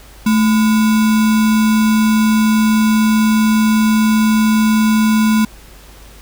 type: tone with sample-and-hold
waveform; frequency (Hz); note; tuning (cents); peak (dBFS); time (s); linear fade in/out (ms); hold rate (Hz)
sine; 218; A3; -16; -9; 0.26-5.45; 5; 1225
effects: added 50 Hz sine -39 dBFS peak until 6.21 s + pink hiss -42 dBFS RMS until 6.21 s